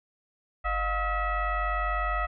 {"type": "tone with frequency modulation", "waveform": "sine", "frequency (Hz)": 616, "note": "D#5", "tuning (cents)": -17, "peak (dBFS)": -25, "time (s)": [0.64, 2.27], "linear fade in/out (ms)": 20, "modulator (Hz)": 664, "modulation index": 2, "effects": []}